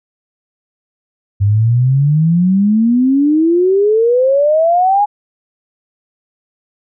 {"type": "exponential sweep", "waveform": "sine", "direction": "up", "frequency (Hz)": [98, 840], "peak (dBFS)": -8, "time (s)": [1.4, 5.06], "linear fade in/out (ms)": 20, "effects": []}